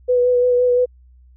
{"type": "tone with vibrato", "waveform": "sine", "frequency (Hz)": 493.9, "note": "B4", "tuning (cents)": 0, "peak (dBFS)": -12, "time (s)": [0.08, 0.86], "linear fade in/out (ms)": 20, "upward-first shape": "sine", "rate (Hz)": 5.8, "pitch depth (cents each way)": 18, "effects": ["added 62 Hz sine -45 dBFS peak until 1.36 s"]}